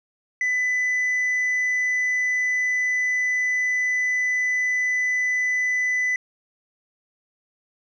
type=tone; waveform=sine; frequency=1999 Hz; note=B6; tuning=20 cents sharp; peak=-17 dBFS; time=0.41-6.16 s; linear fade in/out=2 ms; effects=tanh soft clip ceiling -19 dBFS